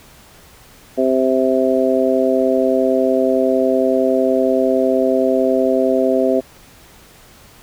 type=harmonic tone; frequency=130.81 Hz; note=C3; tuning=in tune; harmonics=2 / 3 / 4 / 5; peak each=-18 / -18 / -18 / -18 dBFS; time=0.97-6.41 s; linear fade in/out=20 ms; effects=pink hiss -45 dBFS RMS until 7.62 s